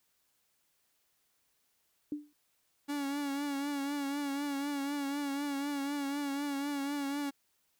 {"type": "tone with exponential decay", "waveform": "sine", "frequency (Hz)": 295.7, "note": "D4", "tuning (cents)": 12, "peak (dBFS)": -30, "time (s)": [2.12, 2.33], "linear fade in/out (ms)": 2, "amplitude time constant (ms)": 44}
{"type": "tone with vibrato", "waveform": "45% pulse", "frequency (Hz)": 282.9, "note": "C#4", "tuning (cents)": 35, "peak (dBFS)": -33, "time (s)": [2.88, 7.31], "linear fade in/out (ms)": 20, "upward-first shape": "triangle", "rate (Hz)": 4, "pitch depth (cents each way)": 57}
{"effects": ["white hiss -75 dBFS RMS until 7.79 s"]}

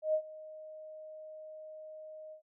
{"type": "tone with ADSR envelope", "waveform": "sine", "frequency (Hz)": 622.3, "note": "D#5", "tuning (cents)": 0, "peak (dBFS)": -25, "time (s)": [0.02, 2.42], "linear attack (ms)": 120, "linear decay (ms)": 75, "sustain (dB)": -20, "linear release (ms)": 100, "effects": []}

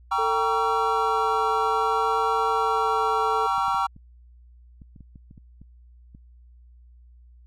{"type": "chord", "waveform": "triangle", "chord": "G diminished seventh", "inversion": "none", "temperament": "just", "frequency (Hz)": [784, 940.8, 1128.9, 1354.7], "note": ["G5", "Bb5", "Db6", "Fb6"], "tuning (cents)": [0, 16, 31, 47], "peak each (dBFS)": -25, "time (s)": [0.11, 3.87], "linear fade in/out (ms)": 10}
{"type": "tone with vibrato", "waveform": "sine", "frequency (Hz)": 445.2, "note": "A4", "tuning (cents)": 20, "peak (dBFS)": -27, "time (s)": [0.18, 3.47], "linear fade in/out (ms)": 10, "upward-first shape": "sine", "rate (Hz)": 0.58, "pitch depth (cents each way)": 13}
{"type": "clicks", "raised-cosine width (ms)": 5, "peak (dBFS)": -33, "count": 12, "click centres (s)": [3.581, 3.682, 3.746, 3.964, 4.818, 4.962, 5.007, 5.158, 5.311, 5.378, 5.616, 6.149]}
{"effects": ["added 60 Hz sine -48 dBFS peak until 7.46 s"]}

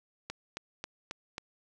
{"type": "click train", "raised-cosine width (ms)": 0.2, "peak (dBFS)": -20, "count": 5, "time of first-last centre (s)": [0.3, 1.381], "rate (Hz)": 3.7, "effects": []}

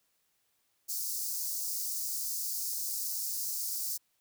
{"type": "high-pass noise", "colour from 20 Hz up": "white", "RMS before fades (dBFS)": -35, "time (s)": [0.88, 3.98], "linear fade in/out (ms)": 20, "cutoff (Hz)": 4700, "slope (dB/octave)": 48, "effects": ["white hiss -75 dBFS RMS until 4.2 s"]}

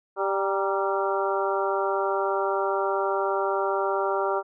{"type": "harmonic tone with a mistuned harmonic", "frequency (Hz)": 196, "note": "G3", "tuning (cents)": 0, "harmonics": [2, 3, 4, 5, 6, 7], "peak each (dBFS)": [-27, -29, -30, -31, -32, -32], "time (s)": [0.16, 4.43], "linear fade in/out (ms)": 50, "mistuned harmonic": 5, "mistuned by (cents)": -63, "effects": []}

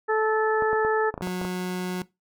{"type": "harmonic tone", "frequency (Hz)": 436, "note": "A4", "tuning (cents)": -16, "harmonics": [1, 2, 3, 4], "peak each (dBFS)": [-22, -27, -29, -29], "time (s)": [0.08, 1.11], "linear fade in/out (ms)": 20}
{"type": "clicks", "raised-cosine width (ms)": 1, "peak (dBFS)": -18, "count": 9, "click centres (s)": [0.623, 0.731, 0.849, 1.141, 1.178, 1.21, 1.272, 1.415, 1.45]}
{"type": "tone", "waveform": "30% pulse", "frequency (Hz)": 182.1, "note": "F#3", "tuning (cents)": -27, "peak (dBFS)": -24, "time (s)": [1.22, 2.02], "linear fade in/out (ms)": 2}
{"effects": ["noise-tail reverb RT60 0.2 s tail -19 dB re dry"]}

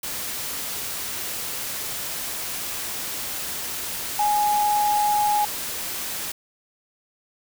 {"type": "tone in noise", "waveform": "sine", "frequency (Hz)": 833, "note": "G#5", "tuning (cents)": 5, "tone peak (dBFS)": -18, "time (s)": [4.19, 5.45], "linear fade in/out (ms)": 5, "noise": "white", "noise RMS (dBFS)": -30, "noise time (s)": [0.03, 6.32], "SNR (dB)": 9, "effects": []}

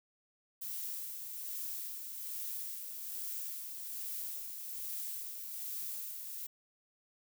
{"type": "noise with tremolo", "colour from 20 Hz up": "violet", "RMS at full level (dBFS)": -40, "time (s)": [0.61, 6.47], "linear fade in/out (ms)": 10, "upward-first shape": "sine", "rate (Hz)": 1.2, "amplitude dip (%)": 40, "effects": []}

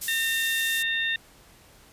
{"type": "high-pass noise", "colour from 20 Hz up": "pink", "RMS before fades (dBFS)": -32, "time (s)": [0.01, 0.83], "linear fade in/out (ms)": 10, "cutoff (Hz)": 7400, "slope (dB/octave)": 12}
{"type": "harmonic tone", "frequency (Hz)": 911, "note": "A#5", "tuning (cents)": -40, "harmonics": [2, 3, 4], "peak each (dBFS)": [-26, -32, -29], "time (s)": [0.08, 1.16], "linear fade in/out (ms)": 2}
{"effects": ["pink hiss -54 dBFS RMS until 1.92 s", "resampled to 32000 Hz"]}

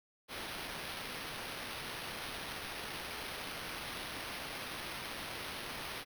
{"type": "noise with sample-and-hold", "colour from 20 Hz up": "white", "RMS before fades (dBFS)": -43, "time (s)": [0.28, 6.05], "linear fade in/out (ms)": 50, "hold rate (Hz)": 7350, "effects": []}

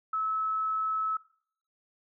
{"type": "tone", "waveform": "sine", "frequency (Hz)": 1298, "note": "E6", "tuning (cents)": -27, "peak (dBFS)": -27, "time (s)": [0.13, 1.17], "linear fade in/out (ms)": 5, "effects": ["noise-tail reverb RT60 0.6 s tail -20 dB re dry"]}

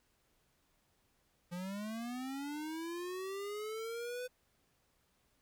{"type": "linear sweep", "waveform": "square", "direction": "up", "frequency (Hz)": [172.2, 504], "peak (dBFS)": -40, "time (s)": [1.51, 4.28], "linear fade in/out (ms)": 20, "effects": ["pink hiss -75 dBFS RMS until 5.41 s"]}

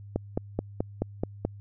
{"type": "click train", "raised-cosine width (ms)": 2, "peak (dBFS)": -13, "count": 7, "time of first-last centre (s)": [0.16, 1.45], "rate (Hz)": 4.65, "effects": ["added 101 Hz sine -42 dBFS peak until 1.6 s"]}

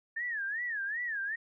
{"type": "tone with vibrato", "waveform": "sine", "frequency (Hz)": 1760, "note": "A6", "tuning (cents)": 0, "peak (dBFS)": -32, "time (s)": [0.16, 1.36], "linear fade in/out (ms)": 10, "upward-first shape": "sine", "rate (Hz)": 2.6, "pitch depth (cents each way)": 190, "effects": []}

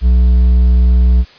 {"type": "tone with hard clipping", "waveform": "triangle", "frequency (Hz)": 61.2, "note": "B1", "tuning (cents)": -15, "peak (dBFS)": -7, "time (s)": [0.01, 1.25], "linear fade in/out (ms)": 50, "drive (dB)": 7, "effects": ["white hiss -41 dBFS RMS until 1.38 s", "resampled to 11025 Hz"]}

